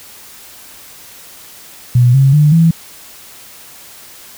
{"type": "tone with pitch steps", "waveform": "sine", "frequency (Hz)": [122.8, 135.47, 149.45, 164.87], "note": ["B2", "C#3", "D3", "E3"], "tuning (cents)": [-9, -39, 31, 1], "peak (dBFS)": -5, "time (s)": [1.95, 2.71], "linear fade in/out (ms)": 5, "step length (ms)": 190, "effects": ["white hiss -37 dBFS RMS until 4.37 s"]}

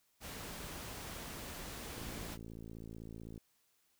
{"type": "noise", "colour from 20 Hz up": "pink", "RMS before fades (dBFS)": -46, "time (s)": [0.2, 2.38], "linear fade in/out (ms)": 50}
{"type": "click train", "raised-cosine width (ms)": 3, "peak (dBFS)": -36, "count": 79, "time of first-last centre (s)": [1.98, 3.378], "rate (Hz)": 55.8}
{"effects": ["white hiss -75 dBFS RMS until 3.99 s"]}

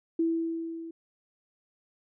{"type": "tone with level ramp", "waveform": "sine", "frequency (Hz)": 329.6, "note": "E4", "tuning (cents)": 0, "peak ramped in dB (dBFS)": [-22, -38], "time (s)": [0.19, 0.91], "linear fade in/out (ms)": 5, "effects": []}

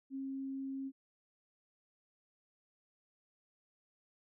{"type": "tone", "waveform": "sine", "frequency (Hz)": 269.5, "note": "C#4", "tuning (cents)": -49, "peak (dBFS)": -38, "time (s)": [0.1, 0.92], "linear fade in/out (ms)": 50, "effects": []}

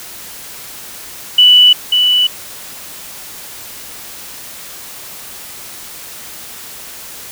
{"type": "tone with echo", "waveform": "sine", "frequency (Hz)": 2968, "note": "F#7", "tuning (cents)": 5, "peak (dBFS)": -3, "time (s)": [1.38, 1.73], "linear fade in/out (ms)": 5, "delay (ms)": 540, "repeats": 1, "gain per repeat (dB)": -5, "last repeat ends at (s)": 2.27, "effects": ["white hiss -31 dBFS RMS until 7.31 s"]}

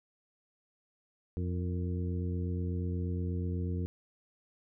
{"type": "harmonic tone with a mistuned harmonic", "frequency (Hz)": 88.3, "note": "F2", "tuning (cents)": 20, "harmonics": [1, 2, 3, 4, 5], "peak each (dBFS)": [-32, -38, -42, -44, -46], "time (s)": [1.37, 3.86], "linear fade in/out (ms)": 0, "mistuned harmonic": 5, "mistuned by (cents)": 59, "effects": []}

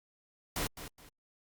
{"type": "noise with echo", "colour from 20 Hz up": "pink", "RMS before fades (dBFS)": -34, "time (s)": [0.56, 0.67], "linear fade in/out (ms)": 2, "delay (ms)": 210, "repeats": 2, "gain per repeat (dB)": -11, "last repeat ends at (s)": 1.09, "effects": ["Opus 48 kbps"]}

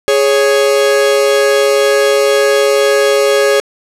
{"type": "tone pair together", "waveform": "45% pulse", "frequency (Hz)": [415.3, 554.4], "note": ["G#4", "C#5"], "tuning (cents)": [0, 0], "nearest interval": "perfect fourth", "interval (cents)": 500, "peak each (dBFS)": -11, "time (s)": [0.08, 3.6], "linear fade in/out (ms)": 0, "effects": ["low-pass 11000 Hz 12 dB/octave"]}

